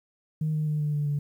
sine tone with pitch steps, 155.5 / 153.36 / 151.25 / 149.17 / 147.11 / 145.09 Hz, D#3 / D#3 / D#3 / D3 / D3 / D3, -1 / -25 / -49 / +27 / +3 / -21 cents, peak -23 dBFS, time 0.41-1.19 s, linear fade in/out 5 ms, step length 130 ms, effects tanh soft clip ceiling -20 dBFS + 10-bit

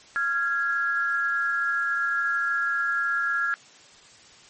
sine tone pair together, 1384.8 / 1661.2 Hz, F6 / G#6, -15 / 0 cents, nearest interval minor third, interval 315 cents, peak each -25 dBFS, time 0.16-3.54 s, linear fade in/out 0 ms, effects white hiss -51 dBFS RMS until 4.49 s + MP3 32 kbps

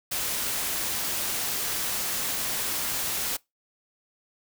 white noise, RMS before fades -29 dBFS, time 0.11-3.37 s, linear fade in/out 10 ms, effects noise-tail reverb RT60 0.2 s tail -24 dB re dry

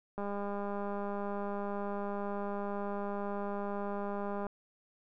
click train, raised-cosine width 1 ms, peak -25 dBFS, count 867, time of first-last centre 0.18-4.467 s, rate 202 Hz, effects none

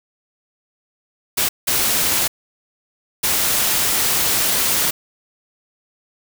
white noise bursts at uneven times, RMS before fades -18 dBFS, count 3, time 1.37-1.49 / 1.67-2.28 / 3.23-4.91 s, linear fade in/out 10 ms, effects none

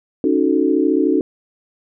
sine chord, D# half-diminished seventh, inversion third, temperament equal, 277.2 / 311.1 / 370 / 440 Hz, C#4 / D#4 / F#4 / A4, 0 / 0 / 0 / 0 cents, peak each -18 / -17 / -19 / -21 dBFS, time 0.24-1.21 s, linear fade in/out 2 ms, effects none

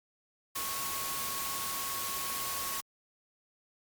sine tone in noise, 1101 Hz, C#6, 12 cents flat, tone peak -40 dBFS, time 0.55-2.81 s, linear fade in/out 10 ms, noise white, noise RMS -36 dBFS, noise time 0.55-2.81 s, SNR -7 dB, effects Opus 48 kbps

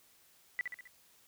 sine tone with echo, 1975.5 Hz, B6, in tune, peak -30 dBFS, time 0.59-0.61 s, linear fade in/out 0 ms, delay 66 ms, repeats 4, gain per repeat -5 dB, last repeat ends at 0.874 s, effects white hiss -65 dBFS RMS until 1.27 s

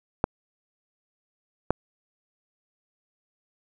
clicks, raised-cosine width 1 ms, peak -6 dBFS, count 2, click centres 0.241 / 1.706 s, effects none

